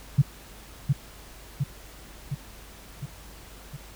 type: tone with echo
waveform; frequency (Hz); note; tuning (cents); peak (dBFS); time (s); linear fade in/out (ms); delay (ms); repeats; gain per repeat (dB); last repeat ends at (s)
sine; 139.2; C#3; +8; -13; 0.18-0.22; 10; 710; 5; -4; 3.77
effects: added 50 Hz sine -48 dBFS peak until 3.95 s + pink hiss -48 dBFS RMS until 3.95 s